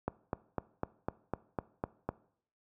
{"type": "click train", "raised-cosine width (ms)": 1, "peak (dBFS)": -18, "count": 9, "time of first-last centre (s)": [0.08, 2.09], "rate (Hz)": 3.98, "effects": ["noise-tail reverb RT60 0.6 s tail -20 dB re dry", "high-pass 60 Hz 12 dB/octave"]}